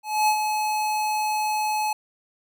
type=tone with ADSR envelope; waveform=square; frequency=854 Hz; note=G#5; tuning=48 cents sharp; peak=-17 dBFS; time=0.03-1.93 s; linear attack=250 ms; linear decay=75 ms; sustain=-6 dB; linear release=4 ms; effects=none